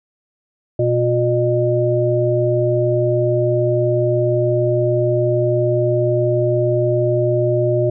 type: tone cluster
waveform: sine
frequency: 121.7 / 358.8 / 608 Hz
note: B2 / F4 / D#5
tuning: -25 / +47 / -40 cents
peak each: -18 dBFS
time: 0.79-7.9 s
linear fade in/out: 5 ms
effects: none